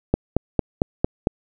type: click train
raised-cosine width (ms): 2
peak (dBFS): -3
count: 6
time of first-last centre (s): 0.14-1.271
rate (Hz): 4.42
effects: none